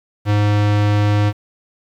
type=tone; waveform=square; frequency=103.83 Hz; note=G#2; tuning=in tune; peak=-13 dBFS; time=0.25-1.33 s; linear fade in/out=50 ms; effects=low-pass 4000 Hz 12 dB/octave + 7-bit